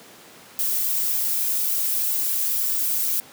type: noise with flanger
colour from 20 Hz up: violet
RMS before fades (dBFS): -23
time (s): 0.59-3.2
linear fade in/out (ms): 0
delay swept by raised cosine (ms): 1.2 to 2.4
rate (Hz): 3.5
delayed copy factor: +0.5
effects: pink hiss -46 dBFS RMS until 3.32 s + high-pass 200 Hz 12 dB/octave